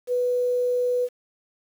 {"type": "tone with quantisation", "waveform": "sine", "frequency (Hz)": 493.9, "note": "B4", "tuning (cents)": 0, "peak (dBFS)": -20, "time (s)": [0.07, 1.09], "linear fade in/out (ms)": 50, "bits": 8, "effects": []}